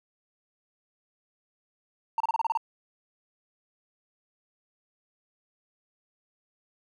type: tone bursts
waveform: triangle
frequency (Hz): 910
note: A#5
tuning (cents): -42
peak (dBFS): -20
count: 8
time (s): 2.18-2.574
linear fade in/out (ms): 2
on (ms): 23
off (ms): 30
effects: tanh soft clip ceiling -18 dBFS